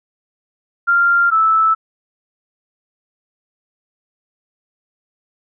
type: tone pair in turn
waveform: sine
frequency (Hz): 1391 / 1312.9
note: F6 / E6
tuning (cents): -7 / -7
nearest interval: minor second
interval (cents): 100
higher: first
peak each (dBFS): -10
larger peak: neither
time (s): 0.87-1.31 / 1.31-1.75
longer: neither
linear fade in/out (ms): 20
effects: none